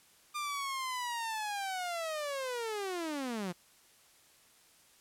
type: linear sweep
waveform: sawtooth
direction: down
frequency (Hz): 1205 to 168.4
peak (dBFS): -31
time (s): 0.34-3.53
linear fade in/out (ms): 20
effects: white hiss -63 dBFS RMS until 5 s + low-pass 12000 Hz 12 dB/octave